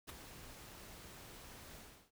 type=noise with ADSR envelope; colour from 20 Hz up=pink; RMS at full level=-45 dBFS; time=0.07-2.11 s; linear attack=26 ms; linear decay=12 ms; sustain=-9 dB; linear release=330 ms; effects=none